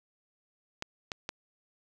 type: clicks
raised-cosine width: 0.2 ms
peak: -17 dBFS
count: 3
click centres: 0.824 / 1.118 / 1.291 s
effects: none